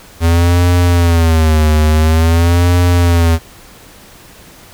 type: tone with vibrato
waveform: square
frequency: 82.41 Hz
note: E2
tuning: in tune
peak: -8 dBFS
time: 0.2-3.39 s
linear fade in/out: 50 ms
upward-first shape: sine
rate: 0.48 Hz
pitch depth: 120 cents each way
effects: pink hiss -39 dBFS RMS until 4.73 s